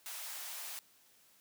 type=high-pass noise; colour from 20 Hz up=white; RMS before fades=-44 dBFS; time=0.06-0.79 s; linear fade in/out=0 ms; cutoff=630 Hz; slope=24 dB/octave; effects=white hiss -66 dBFS RMS until 1.4 s + high-pass 80 Hz 12 dB/octave